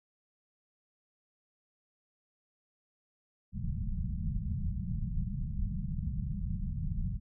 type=low-pass noise; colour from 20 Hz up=pink; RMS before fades=-34 dBFS; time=3.52-7.2 s; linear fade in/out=50 ms; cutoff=210 Hz; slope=96 dB/octave; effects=none